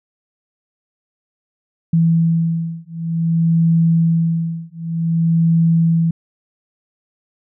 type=beating tone pair; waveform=sine; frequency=165.1 / 165.64 Hz; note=E3 / E3; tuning=+3 / +9 cents; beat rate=0.54 Hz; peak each=-16 dBFS; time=1.93-6.11 s; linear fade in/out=5 ms; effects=none